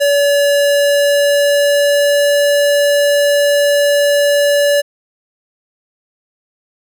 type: tone with pitch glide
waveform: square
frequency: 571 to 575.3 Hz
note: D5 to D5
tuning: -49 to -36 cents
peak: -10 dBFS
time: 0-4.82 s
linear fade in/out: 20 ms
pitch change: +13 cents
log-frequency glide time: 0.49-2.37 s
effects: none